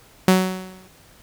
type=tone with exponential decay; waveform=sawtooth; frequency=186.3 Hz; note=F#3; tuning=12 cents sharp; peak=-6 dBFS; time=0.28-0.88 s; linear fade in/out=2 ms; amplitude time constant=130 ms; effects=pink hiss -51 dBFS RMS until 1.22 s